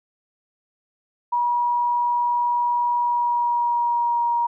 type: tone with pitch glide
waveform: sine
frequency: 962 to 946.6 Hz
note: B5 to A#5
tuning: -46 to +26 cents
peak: -18 dBFS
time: 1.32-4.47 s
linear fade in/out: 10 ms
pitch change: -28 cents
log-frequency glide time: 2.99-4.26 s
effects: none